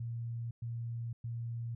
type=tone bursts; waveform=sine; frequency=116.9 Hz; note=A#2; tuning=5 cents sharp; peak=-36 dBFS; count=3; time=0-1.75 s; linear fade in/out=5 ms; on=510 ms; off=110 ms; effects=none